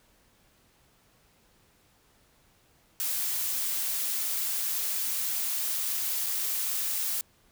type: noise with dropouts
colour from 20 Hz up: blue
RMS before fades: -30 dBFS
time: 3-7.21 s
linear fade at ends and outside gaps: 0 ms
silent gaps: 6.262-6.266 s
effects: pink hiss -64 dBFS RMS until 7.51 s